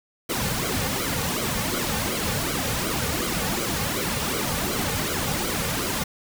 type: noise with flanger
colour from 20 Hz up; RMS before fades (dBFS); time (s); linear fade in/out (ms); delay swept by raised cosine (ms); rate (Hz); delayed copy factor
pink; -26; 0.29-6.04; 10; 1.1 to 3.1; 2.7; -0.75
effects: none